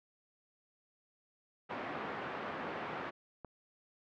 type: band-pass noise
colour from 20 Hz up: white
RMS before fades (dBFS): -41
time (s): 1.69-3.11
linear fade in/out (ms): 20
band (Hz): 160 to 1400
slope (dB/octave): 12
type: click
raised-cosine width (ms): 1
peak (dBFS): -32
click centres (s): 3.447
effects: low-pass 3000 Hz 12 dB/octave